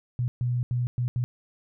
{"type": "tone bursts at uneven times", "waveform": "sine", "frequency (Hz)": 122.7, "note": "B2", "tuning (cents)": -11, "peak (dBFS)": -23, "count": 5, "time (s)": [[0.19, 0.28], [0.41, 0.63], [0.71, 0.87], [0.98, 1.08], [1.16, 1.24]], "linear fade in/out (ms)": 0, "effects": []}